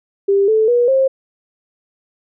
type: tone with pitch steps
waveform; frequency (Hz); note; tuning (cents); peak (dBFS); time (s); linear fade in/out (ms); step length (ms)
sine; 396.7 / 437.6 / 482.8 / 532.6; G4 / A4 / B4 / C5; +21 / -9 / -39 / +31; -10; 0.28-1.08; 10; 200
effects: none